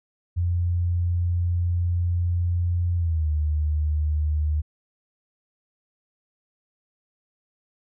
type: tone with pitch glide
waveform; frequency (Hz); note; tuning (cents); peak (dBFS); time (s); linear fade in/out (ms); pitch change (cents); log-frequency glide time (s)
sine; 87.31 to 76.01; F2 to D#2; 0 to -40; -20; 0.36-4.62; 20; -240; 2.96-3.3
effects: none